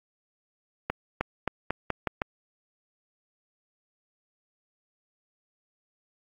accelerating click train, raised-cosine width 0.5 ms, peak -11 dBFS, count 7, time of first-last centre 0.9-2.218 s, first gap 310 ms, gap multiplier 0.86, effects AAC 64 kbps

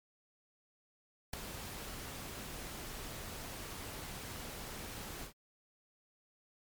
pink noise with ADSR envelope, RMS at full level -35 dBFS, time 1.33-5.33 s, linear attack 6 ms, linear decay 3 ms, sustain -10 dB, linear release 100 ms, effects MP3 96 kbps

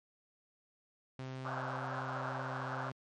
sawtooth tone, 130.81 Hz, C3, in tune, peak -37 dBFS, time 1.19-2.92 s, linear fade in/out 2 ms
white band-pass noise, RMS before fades -41 dBFS, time 1.45-2.9 s, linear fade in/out 0 ms, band 520 to 1600 Hz, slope 96 dB/octave
effects low-pass 5000 Hz 12 dB/octave + MP3 48 kbps

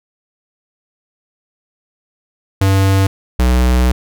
square tone pair in turn, 96.9 / 62.14 Hz, G2 / B1, -20 / +11 cents, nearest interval minor sixth, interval 769 cents, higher first, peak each -10 dBFS, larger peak neither, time 2.61-3.07 / 3.39-3.92 s, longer second, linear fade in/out 5 ms, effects none

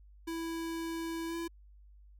square tone with pitch glide, 330 to 335.4 Hz, E4 to E4, +2 to +30 cents, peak -36 dBFS, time 0.27-1.48 s, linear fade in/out 10 ms, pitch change +28 cents, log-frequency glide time 1.27-1.36 s, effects added 50 Hz sine -54 dBFS peak until 2.19 s

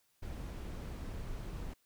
brown noise, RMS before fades -42 dBFS, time 0.22-1.74 s, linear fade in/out 10 ms, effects white hiss -74 dBFS RMS until 1.85 s

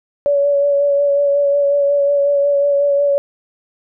sine tone with vibrato, 568 Hz, C#5, 42 cents sharp, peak -11 dBFS, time 0.26-3.18 s, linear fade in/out 0 ms, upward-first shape sine, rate 5.5 Hz, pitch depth 20 cents each way, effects none

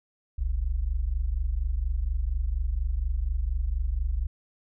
sine tone pair together, 41.21 / 65.41 Hz, E1 / C2, 0 / 0 cents, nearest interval minor sixth, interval 800 cents, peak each -27 dBFS, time 0.38-4.27 s, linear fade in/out 10 ms, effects none

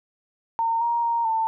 sine tone with pitch steps, 914 / 939 / 932 / 894 Hz, A#5 / A#5 / A#5 / A5, -34 / +12 / -1 / +27 cents, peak -20 dBFS, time 0.59-1.47 s, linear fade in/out 0 ms, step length 220 ms, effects none

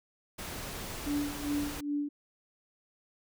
pink noise, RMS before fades -40 dBFS, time 0.38-1.81 s, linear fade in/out 10 ms
sine tone with tremolo, 290.5 Hz, D4, 19 cents flat, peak -28 dBFS, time 1.06-2.09 s, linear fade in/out 10 ms, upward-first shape sine, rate 2.5 Hz, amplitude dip 85%
effects none

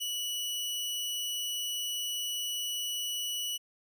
sawtooth tone, 2945 Hz, F#7, 9 cents flat, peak -29 dBFS, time 0-3.58 s, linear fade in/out 20 ms, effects none

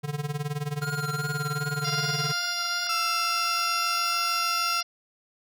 square tone with tremolo, 146.83 Hz, D3, in tune, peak -26 dBFS, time 0.03-2.33 s, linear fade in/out 20 ms, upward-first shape sine, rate 19 Hz, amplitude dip 85%
square tone with vibrato, 1396.9 Hz, F6, in tune, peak -32 dBFS, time 0.82-2.87 s, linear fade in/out 0 ms, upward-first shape triangle, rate 2.6 Hz, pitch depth 33 cents each way
harmonic tone, 698.5 Hz, F5, in tune, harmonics 1 / 2 / 3 / 4 / 5 / 6 / 7 / 8, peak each -40 / -39 / -39 / -38 / -39 / -39 / -33 / -33 dBFS, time 1.84-4.83 s, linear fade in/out 10 ms
35% pulse tone with pitch glide, 1338 to 1350.4 Hz, E6 to E6, +25 to +41 cents, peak -24 dBFS, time 2.89-4.81 s, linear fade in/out 5 ms, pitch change +16 cents, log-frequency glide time 3.11-3.74 s
effects none

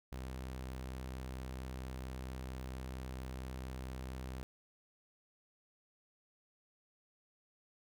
sawtooth tone, 64.4 Hz, C2, 27 cents flat, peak -38 dBFS, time 0.12-4.43 s, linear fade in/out 0 ms, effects none

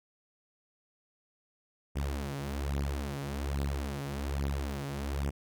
sawtooth beating tone pair, 69.3 / 70.5 Hz, C#2 / C#2, 0 / +30 cents, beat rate 1.2 Hz, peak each -31 dBFS, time 1.95-5.31 s, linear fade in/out 20 ms, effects none

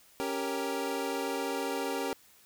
25% pulse chord, G diminished, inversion second, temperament equal, 277.2 / 392 / 466.2 Hz, Db4 / G4 / Bb4, 0 / 0 / 0 cents, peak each -32 dBFS, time 0.2-2.13 s, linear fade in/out 0 ms, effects white hiss -60 dBFS RMS until 2.45 s

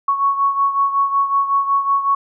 sine beating tone pair, 1108.7 / 1114.1 Hz, C#6 / C#6, 0 / +8 cents, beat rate 5.4 Hz, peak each -15 / -21 dBFS, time 0.08-2.15 s, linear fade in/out 5 ms, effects none

